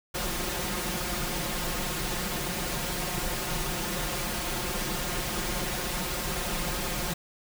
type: noise with comb filter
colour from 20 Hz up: pink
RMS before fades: -31 dBFS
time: 0.14-7.14 s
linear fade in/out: 10 ms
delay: 5.6 ms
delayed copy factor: +0.85
effects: none